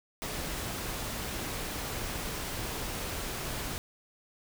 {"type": "noise", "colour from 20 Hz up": "pink", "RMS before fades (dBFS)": -36, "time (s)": [0.22, 3.78], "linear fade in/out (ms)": 0, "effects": []}